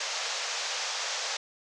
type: band-pass noise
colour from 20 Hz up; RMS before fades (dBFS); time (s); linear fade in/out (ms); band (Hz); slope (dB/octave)
white; -33; 0-1.37; 5; 480 to 6700; 48
effects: none